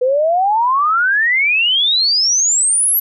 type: exponential sweep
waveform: sine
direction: up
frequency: 490 to 12000 Hz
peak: -11 dBFS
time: 0.01-3 s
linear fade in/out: 10 ms
effects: none